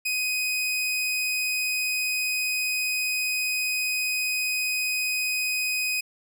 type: tone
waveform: sawtooth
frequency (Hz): 2505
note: D#7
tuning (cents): +11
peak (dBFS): -21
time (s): 0.05-6.01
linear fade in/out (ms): 10
effects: none